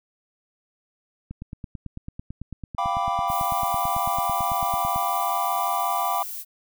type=click train; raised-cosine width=5 ms; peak=-22 dBFS; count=34; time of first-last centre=1.31-4.96 s; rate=9.04 Hz
type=chord; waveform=triangle; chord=G dominant seventh; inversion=third; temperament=equal; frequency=698.5 / 784 / 987.8 / 1174.7 Hz; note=F5 / G5 / B5 / D6; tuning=0 / 0 / 0 / 0 cents; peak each=-26 dBFS; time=2.78-6.23 s; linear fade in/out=5 ms
type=noise; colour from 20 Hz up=violet; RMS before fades=-34 dBFS; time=3.27-6.45 s; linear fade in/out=50 ms
effects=none